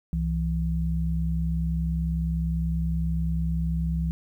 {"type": "tone pair together", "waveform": "sine", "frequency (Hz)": [65.48, 165], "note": ["C2", "E3"], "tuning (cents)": [2, 2], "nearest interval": "octave + major third", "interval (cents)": 1600, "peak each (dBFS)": -26, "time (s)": [0.13, 4.11], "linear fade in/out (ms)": 0, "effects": ["10-bit"]}